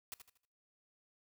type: noise with echo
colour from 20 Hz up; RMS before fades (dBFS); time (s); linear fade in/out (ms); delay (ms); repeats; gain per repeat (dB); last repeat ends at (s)
white; -45; 0.12-0.14; 0; 78; 4; -9; 0.452
effects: noise-tail reverb RT60 0.5 s tail -21 dB re dry